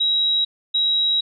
sine tone pair in turn, 3848 / 3848 Hz, B7 / B7, -46 / -46 cents, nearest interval unison, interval 0 cents, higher neither, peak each -16 / -16 dBFS, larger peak neither, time 0-0.45 / 0.74-1.21 s, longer second, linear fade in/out 10 ms, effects none

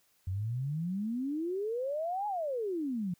sine exponential two-way sweep, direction up then down, 89.3 to 850 to 168.8 Hz, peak -31 dBFS, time 0.27-3.14 s, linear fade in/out 5 ms, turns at 2.27 s, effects white hiss -70 dBFS RMS until 3.19 s

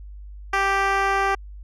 10% pulse tone with band-pass filter sweep, 392 Hz, G4, in tune, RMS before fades -21 dBFS, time 0.53-1.35 s, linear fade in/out 5 ms, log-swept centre 1300 to 840 Hz, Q 0.7, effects added 50 Hz sine -36 dBFS peak until 1.63 s

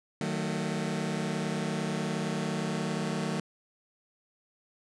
sawtooth chord, D# diminished, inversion none, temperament just, 155.56 / 186.68 / 224 Hz, D#3 / F#3 / A3, 0 / +16 / +31 cents, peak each -30 dBFS, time 0.21-3.4 s, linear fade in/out 2 ms, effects resampled to 22050 Hz

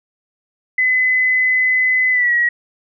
sine tone with pitch glide, 2020 to 1911 Hz, B6 to A#6, +39 to +43 cents, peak -12 dBFS, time 0.78-2.49 s, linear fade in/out 5 ms, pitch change -96 cents, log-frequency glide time 2.11-2.33 s, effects none

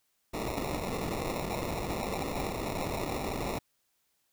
white noise with sample-and-hold, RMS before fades -34 dBFS, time 0.33-3.59 s, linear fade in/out 10 ms, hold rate 1575 Hz, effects white hiss -75 dBFS RMS until 4.32 s

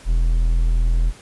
triangle tone, 41.33 Hz, E1, 5 cents sharp, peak -12 dBFS, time 0.05-1.13 s, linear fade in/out 50 ms, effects pink hiss -45 dBFS RMS until 1.21 s + resampled to 24000 Hz

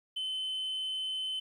sine tone, 3053 Hz, G7, 46 cents flat, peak -30 dBFS, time 0.16-1.4 s, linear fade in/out 10 ms, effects tanh soft clip ceiling -31 dBFS + 11-bit

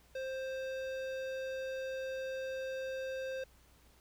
sine tone with hard clipping, 526 Hz, C5, 9 cents sharp, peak -39 dBFS, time 0.15-3.44 s, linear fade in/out 5 ms, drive 15 dB, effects added 60 Hz sine -65 dBFS peak until 4 s + pink hiss -66 dBFS RMS until 4 s

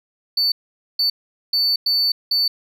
sine tone bursts at uneven times, 4500 Hz, C#8, 25 cents sharp, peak -13 dBFS, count 5, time 0.37-0.52 / 0.99-1.1 / 1.53-1.76 / 1.86-2.12 / 2.31-2.48 s, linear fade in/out 5 ms, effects tanh soft clip ceiling -14 dBFS

